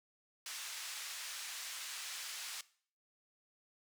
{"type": "band-pass noise", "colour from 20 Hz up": "white", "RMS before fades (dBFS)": -45, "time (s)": [0.46, 2.61], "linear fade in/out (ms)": 2, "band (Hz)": [1300, 7400], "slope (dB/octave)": 12, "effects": ["noise-tail reverb RT60 0.5 s tail -19 dB re dry"]}